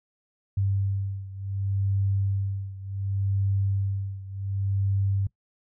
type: beating tone pair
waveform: sine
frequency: 98 / 98.68 Hz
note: G2 / G2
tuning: 0 / +12 cents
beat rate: 0.68 Hz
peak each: -26 / -29 dBFS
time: 0.57-5.27 s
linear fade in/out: 5 ms
effects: noise-tail reverb RT60 0.1 s tail -20 dB re dry